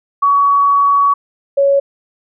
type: tone pair in turn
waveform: sine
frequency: 1128 / 557 Hz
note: C#6 / C#5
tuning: +30 / +8 cents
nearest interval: octave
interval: 1222 cents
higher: first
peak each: -8 dBFS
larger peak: neither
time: 0.22-1.14 / 1.57-1.8 s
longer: first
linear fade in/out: 10 ms
effects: none